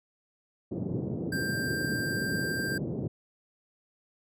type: band-pass noise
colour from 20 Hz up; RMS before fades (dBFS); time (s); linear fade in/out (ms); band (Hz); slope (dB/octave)
pink; -33; 0.71-3.08; 10; 110 to 440; 24
type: tone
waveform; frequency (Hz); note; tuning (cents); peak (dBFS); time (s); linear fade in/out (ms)
square; 1581; G6; +14; -32; 1.32-2.78; 5
effects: none